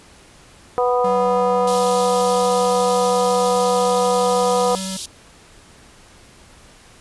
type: harmonic tone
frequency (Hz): 246.9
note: B3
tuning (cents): 0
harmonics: 2 / 3 / 4 / 5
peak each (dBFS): -17 / -21 / -23 / -25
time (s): 0.78-4.75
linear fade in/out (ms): 0
type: tone with vibrato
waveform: square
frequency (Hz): 190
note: F#3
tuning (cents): +46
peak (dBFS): -27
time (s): 1.04-4.97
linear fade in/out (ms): 5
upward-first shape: sine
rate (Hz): 12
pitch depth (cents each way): 8
type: high-pass noise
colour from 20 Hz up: pink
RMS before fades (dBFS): -29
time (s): 1.67-5.06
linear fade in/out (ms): 5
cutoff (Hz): 3100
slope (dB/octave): 48
effects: pink hiss -47 dBFS RMS until 7 s + resampled to 24000 Hz